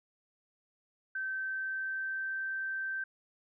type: tone with pitch glide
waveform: sine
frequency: 1546 to 1557.7 Hz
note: G6 to G6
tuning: -24 to -11 cents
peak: -33 dBFS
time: 1.15-3.04 s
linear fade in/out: 5 ms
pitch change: +13 cents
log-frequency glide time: 1.3-2.39 s
effects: none